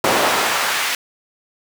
brown noise with high-pass filter sweep, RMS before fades -18 dBFS, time 0.04-0.95 s, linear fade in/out 2 ms, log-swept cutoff 540 to 1900 Hz, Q 0.82, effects none

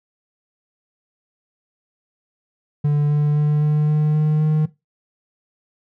triangle tone with pitch steps, 146.83 / 148.02 / 149.22 / 150.44 / 151.66 / 152.89 / 154.13 Hz, D3 / D3 / D3 / D3 / D#3 / D#3 / D#3, 0 / +14 / +28 / +42 / -44 / -30 / -16 cents, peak -12 dBFS, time 2.84-4.66 s, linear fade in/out 10 ms, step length 260 ms, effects noise-tail reverb RT60 0.2 s tail -17 dB re dry

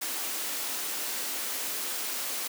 white high-pass noise, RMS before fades -33 dBFS, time 0.01-2.48 s, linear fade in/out 10 ms, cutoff 230 Hz, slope 24 dB/octave, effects none

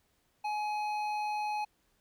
triangle tone with hard clipping, 842 Hz, G#5, 24 cents sharp, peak -33 dBFS, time 0.44-1.65 s, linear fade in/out 10 ms, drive 13 dB, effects pink hiss -73 dBFS RMS until 2 s

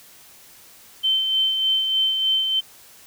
sine tone with tremolo, 3092 Hz, G7, 24 cents flat, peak -16 dBFS, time 1.03-2.61 s, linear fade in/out 20 ms, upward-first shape sine, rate 3.3 Hz, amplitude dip 40%, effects white hiss -48 dBFS RMS until 3.06 s

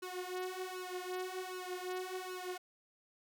sawtooth tone with flanger, 367.4 Hz, F#4, 12 cents flat, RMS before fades -42 dBFS, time 0.02-2.58 s, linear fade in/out 10 ms, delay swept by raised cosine 0.72 to 5.52 ms, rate 1.3 Hz, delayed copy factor +0.95, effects none

